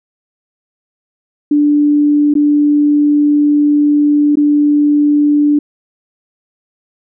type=tone with dropouts; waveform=sine; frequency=293.7 Hz; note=D4; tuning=in tune; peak=-7 dBFS; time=1.51-5.59 s; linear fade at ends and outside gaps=5 ms; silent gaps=2.34-2.352 / 4.356-4.37 s; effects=none